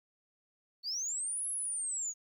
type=linear two-way sweep; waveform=sine; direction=up then down; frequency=4378 to 10920 to 6600 Hz; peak=-32 dBFS; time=0.83-2.14 s; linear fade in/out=50 ms; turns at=1.48 s; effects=tanh soft clip ceiling -30 dBFS + 12-bit